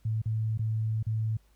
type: tone with dropouts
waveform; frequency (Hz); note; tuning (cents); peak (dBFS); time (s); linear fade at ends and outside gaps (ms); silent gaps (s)
sine; 110.2; A2; +3; -26; 0.05-1.37; 5; 0.218-0.257 / 0.576-0.592 / 1.028-1.066
effects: added 52 Hz sine -60 dBFS peak until 1.55 s + pink hiss -69 dBFS RMS until 1.55 s